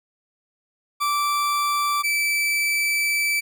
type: tone pair in turn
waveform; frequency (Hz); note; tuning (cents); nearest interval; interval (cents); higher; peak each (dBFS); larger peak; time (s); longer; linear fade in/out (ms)
40% pulse; 1167 / 2317; D6 / D7; -11 / -24; octave; 1187; second; -19; neither; 1-2.03 / 2.03-3.41; second; 20
effects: none